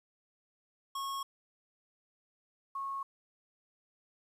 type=tone pair in turn; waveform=square / sine; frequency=1095 / 1095 Hz; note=C#6 / C#6; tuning=-22 / -22 cents; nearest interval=unison; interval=0 cents; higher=neither; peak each=-36 / -35 dBFS; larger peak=second; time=0.95-1.23 / 2.75-3.03 s; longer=neither; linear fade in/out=5 ms; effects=resampled to 32000 Hz + 11-bit